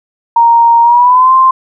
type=tone with pitch glide; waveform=sine; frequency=932.3 to 1046.5 Hz; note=A#5 to C6; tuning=0 to 0 cents; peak=-3 dBFS; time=0.36-1.51 s; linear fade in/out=5 ms; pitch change=+200 cents; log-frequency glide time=0.82-1.33 s; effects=none